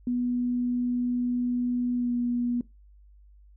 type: tone with pitch glide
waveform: sine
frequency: 245.3 to 241.9 Hz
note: B3 to B3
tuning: -12 to -36 cents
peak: -24 dBFS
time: 0.07-2.61 s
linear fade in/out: 2 ms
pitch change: -24 cents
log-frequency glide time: 1.95-2.12 s
effects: noise-tail reverb RT60 0.2 s tail -19 dB re dry + added 50 Hz sine -51 dBFS peak until 3.56 s